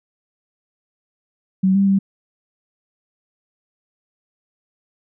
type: tone with pitch steps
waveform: sine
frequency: 189.4 / 197 / 195.1 Hz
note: F#3 / G3 / G3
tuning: +41 / +9 / -8 cents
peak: -12 dBFS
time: 1.63-1.99 s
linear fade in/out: 10 ms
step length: 120 ms
effects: none